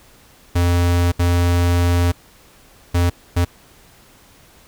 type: tone bursts at uneven times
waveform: square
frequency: 87.31 Hz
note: F2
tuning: in tune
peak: -14 dBFS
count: 4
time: 0.55-1.12 / 1.19-2.12 / 2.94-3.1 / 3.36-3.45 s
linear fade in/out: 10 ms
effects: pink hiss -49 dBFS RMS until 4.67 s